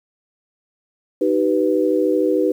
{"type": "chord", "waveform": "sine", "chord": "Eb augmented", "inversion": "none", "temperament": "equal with one note detuned", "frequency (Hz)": [311.1, 384.4, 493.9], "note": ["Eb4", "G4", "B4"], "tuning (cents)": [0, -34, 0], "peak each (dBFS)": -19, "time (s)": [1.21, 2.52], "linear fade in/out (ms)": 5, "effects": ["8-bit"]}